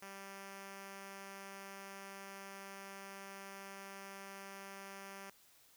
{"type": "tone", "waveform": "5% pulse", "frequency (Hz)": 196, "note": "G3", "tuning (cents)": 0, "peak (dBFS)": -37, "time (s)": [0.02, 5.3], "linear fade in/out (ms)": 2, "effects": ["white hiss -66 dBFS RMS until 5.76 s"]}